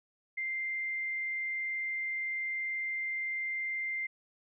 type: tone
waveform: sine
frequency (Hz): 2093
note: C7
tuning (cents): 0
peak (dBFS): -32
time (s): 0.37-4.07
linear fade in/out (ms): 10
effects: none